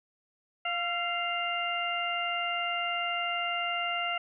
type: harmonic tone with a mistuned harmonic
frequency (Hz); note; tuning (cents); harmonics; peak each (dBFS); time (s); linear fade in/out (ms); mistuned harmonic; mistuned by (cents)
698.5; F5; 0; 1 / 2 / 3 / 4; -34 / -35 / -35 / -33; 0.65-4.18; 5; 2; -39
effects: none